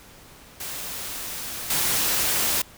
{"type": "noise with level steps", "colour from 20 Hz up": "white", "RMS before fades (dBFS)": [-33, -23], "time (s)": [0.6, 2.62], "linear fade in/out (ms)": 5, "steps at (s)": 1.7, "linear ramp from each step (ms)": 5, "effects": ["pink hiss -48 dBFS RMS until 2.77 s"]}